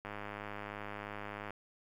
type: click train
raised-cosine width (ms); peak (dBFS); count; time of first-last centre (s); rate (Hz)
0.5; -27; 151; 0.05-1.506; 103
effects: 10-bit